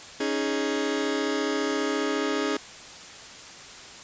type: chord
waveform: sawtooth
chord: C# suspended second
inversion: none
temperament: just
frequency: 277.2 / 311.8 / 415.8 Hz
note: C#4 / D#4 / G#4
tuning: 0 / +4 / +2 cents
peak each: -25 / -26 / -24 dBFS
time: 0.2-2.57 s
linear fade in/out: 5 ms
effects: white hiss -43 dBFS RMS until 4.03 s + resampled to 16000 Hz